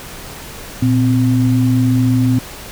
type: tone pair together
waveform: sine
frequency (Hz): 117.9 / 257.3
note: A#2 / C4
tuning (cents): +20 / -29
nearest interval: octave + major second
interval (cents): 1351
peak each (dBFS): -13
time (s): 0.82-2.39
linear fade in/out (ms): 5
effects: pink hiss -32 dBFS RMS until 2.71 s